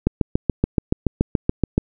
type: click train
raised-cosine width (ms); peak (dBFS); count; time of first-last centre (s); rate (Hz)
3; -3; 13; 0.07-1.779; 7.02
effects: none